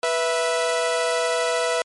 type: tone pair together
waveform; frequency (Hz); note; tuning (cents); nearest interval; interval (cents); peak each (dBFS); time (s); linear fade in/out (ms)
sawtooth; 491.3 / 659.3; B4 / E5; -9 / 0; perfect fourth; 509; -19 / -19; 0.03-1.82; 2
effects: MP3 48 kbps